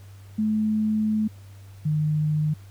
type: tone pair in turn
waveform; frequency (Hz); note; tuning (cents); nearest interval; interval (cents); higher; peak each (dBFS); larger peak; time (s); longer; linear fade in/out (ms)
sine; 215.5 / 152.38; A3 / D#3; -36 / -36; tritone; 600; first; -20; neither; 0.38-1.28 / 1.85-2.54; first; 10
effects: added 98 Hz sine -42 dBFS peak until 2.7 s + pink hiss -56 dBFS RMS until 2.7 s